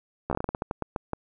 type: slowing click train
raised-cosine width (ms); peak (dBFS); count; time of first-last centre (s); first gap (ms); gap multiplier
1; -14; 14; 0.3-1.133; 13; 1.24
effects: none